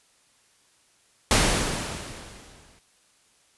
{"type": "noise with exponential decay", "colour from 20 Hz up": "pink", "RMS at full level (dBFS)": -17, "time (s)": [1.31, 2.79], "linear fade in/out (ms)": 1, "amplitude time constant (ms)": 320, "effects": ["white hiss -62 dBFS RMS until 3.57 s", "resampled to 24000 Hz"]}